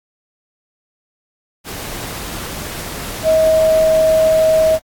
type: tone in noise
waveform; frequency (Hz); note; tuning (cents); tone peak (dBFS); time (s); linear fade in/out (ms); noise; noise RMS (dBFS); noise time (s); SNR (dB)
sine; 636; D#5; +38; -9; 3.23-4.79; 50; pink; -27; 1.64-4.8; +15
effects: AAC 64 kbps